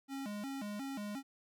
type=tone with vibrato; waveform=square; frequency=237.4 Hz; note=A#3; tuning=32 cents sharp; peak=-40 dBFS; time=0.08-1.23 s; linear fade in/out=50 ms; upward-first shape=square; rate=2.8 Hz; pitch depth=240 cents each way; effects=none